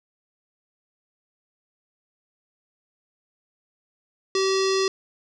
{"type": "tone with low-pass filter", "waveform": "square", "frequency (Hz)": 384, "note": "G4", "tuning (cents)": -36, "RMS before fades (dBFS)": -22, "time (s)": [4.35, 4.88], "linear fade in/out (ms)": 2, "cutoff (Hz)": 5300, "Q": 4.4, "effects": []}